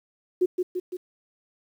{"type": "tone with echo", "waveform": "sine", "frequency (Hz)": 363.3, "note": "F#4", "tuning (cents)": -32, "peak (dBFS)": -17, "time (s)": [0.41, 0.46], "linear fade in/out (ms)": 10, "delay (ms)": 170, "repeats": 3, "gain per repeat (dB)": -4, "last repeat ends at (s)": 0.97, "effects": ["9-bit"]}